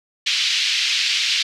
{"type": "band-pass noise", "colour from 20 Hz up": "pink", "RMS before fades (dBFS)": -20, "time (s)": [0.26, 1.43], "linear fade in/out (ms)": 10, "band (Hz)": [2500, 5000], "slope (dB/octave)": 24, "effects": []}